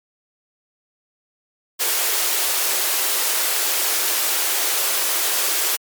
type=high-pass noise; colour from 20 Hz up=white; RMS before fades=-20 dBFS; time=1.79-5.77 s; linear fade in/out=20 ms; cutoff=330 Hz; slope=48 dB/octave; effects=MP3 96 kbps